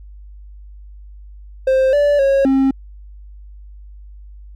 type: tone with pitch steps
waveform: triangle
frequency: 526 / 580 / 547 / 268.5 Hz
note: C5 / D5 / C#5 / C4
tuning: +9 / -22 / -23 / +45 cents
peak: -9 dBFS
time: 1.67-2.71 s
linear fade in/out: 5 ms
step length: 260 ms
effects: added 50 Hz sine -35 dBFS peak until 4.55 s